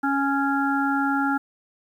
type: harmonic tone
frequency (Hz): 277.2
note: C#4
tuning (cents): 0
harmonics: 1 / 3 / 5 / 6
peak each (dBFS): -23 / -26 / -25 / -34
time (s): 0.03-1.38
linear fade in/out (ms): 10
effects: 9-bit

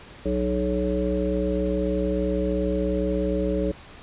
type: harmonic tone with a mistuned harmonic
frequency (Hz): 61.7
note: B1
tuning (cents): -1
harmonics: 1 / 3 / 5 / 7 / 9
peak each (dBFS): -28 / -28 / -28 / -28 / -28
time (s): 0.25-3.72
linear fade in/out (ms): 10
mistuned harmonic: 7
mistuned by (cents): -25
effects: pink hiss -45 dBFS RMS until 4.02 s + resampled to 8000 Hz

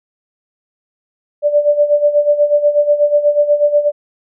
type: tone with tremolo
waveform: sine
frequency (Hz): 587.3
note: D5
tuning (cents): 0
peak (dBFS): -6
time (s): 1.42-3.92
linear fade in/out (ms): 50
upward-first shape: sine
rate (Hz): 8.2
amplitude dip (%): 75
effects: none

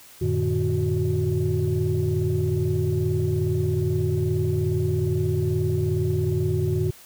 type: tone cluster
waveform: sine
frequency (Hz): 91.6 / 114 / 150.8 / 367.6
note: F#2 / A#2 / D3 / F#4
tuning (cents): -17 / -38 / +46 / -11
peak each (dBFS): -25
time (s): 0.21-6.91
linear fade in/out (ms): 10
effects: tanh soft clip ceiling -13 dBFS + white hiss -48 dBFS RMS until 7.05 s

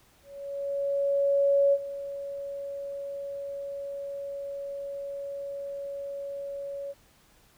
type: tone with ADSR envelope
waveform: sine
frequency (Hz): 560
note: C#5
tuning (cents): +18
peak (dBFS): -18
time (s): 0.23-6.94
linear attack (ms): 1500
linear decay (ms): 48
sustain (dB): -15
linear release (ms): 35
effects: pink hiss -61 dBFS RMS until 7.57 s

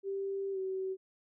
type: tone with pitch glide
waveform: sine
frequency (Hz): 392 to 379.5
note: G4 to F#4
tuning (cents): 0 to +44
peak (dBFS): -33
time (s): 0.03-0.97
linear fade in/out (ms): 50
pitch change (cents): -56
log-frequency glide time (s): 0.52-0.58
effects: none

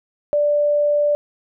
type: tone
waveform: sine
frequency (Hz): 587.3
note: D5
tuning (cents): 0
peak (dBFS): -14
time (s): 0.33-1.15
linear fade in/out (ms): 0
effects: none

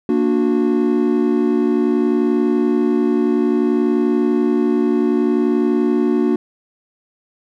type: chord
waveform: triangle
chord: Bb augmented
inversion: none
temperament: equal with one note detuned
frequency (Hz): 233.1 / 293.7 / 365.1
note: Bb3 / D4 / F#4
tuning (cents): 0 / 0 / -23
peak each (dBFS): -16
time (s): 0.09-6.36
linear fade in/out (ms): 2
effects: none

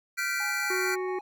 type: chord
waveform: square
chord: G dominant seventh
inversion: third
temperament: equal with one note detuned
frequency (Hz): 1396.9 / 1534.8 / 1975.5 / 2349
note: F6 / G6 / B6 / D7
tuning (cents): 0 / -37 / 0 / 0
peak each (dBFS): -34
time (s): 0.17-0.96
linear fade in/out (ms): 20
type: tone with tremolo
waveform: triangle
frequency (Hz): 827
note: G#5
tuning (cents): -8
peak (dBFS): -35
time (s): 0.4-1.21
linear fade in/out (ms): 2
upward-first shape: square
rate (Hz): 4.4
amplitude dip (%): 35
type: harmonic tone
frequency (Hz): 370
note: F#4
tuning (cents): 0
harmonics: 1 / 3 / 5 / 6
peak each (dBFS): -29 / -39 / -43 / -45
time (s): 0.7-1.19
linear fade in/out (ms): 5
effects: none

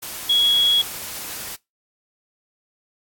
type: tone in noise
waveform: sine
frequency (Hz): 3335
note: G#7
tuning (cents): +7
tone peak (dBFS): -14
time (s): 0.29-0.82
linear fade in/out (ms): 10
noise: white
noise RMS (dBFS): -32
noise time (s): 0.02-1.56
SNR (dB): +15
effects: noise-tail reverb RT60 0.2 s tail -23 dB re dry + AAC 64 kbps

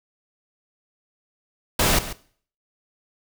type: noise with echo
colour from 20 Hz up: pink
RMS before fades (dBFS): -19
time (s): 1.79-1.99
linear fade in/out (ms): 5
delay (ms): 140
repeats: 1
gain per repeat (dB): -14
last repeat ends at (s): 2.13
effects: noise-tail reverb RT60 0.5 s tail -17 dB re dry

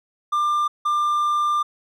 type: tone pair in turn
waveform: triangle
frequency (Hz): 1193 / 1193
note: D6 / D6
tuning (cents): +27 / +27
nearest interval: unison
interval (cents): 0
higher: neither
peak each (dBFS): -16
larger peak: neither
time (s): 0.32-0.68 / 0.85-1.63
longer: second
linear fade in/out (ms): 10
effects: none

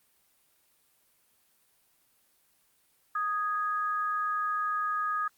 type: tone pair together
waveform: sine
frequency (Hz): 1244.5 / 1657.5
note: D#6 / G#6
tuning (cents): 0 / -4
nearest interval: perfect fourth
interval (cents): 496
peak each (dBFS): -28 / -35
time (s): 3.15-5.28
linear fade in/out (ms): 5
effects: white hiss -68 dBFS RMS until 5.37 s + Opus 32 kbps

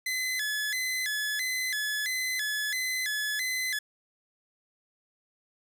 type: tone with vibrato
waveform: sawtooth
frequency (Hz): 1864.7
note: A#6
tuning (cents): 0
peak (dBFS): -25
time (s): 0.06-3.79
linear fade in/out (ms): 5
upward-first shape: square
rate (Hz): 1.5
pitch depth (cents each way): 150
effects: none

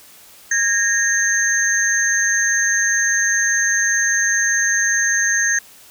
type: tone cluster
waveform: sine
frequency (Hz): 1647 / 1845 / 6320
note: G#6 / A#6 / G8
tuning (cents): -15 / -18 / +13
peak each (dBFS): -19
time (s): 0.51-5.59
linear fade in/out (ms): 5
effects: white hiss -45 dBFS RMS until 5.9 s

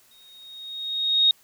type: tone with exponential growth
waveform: sine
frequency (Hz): 3736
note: A#7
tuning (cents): +3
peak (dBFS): -13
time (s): 0.11-1.31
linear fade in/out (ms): 2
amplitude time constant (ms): 260
effects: white hiss -58 dBFS RMS until 1.43 s

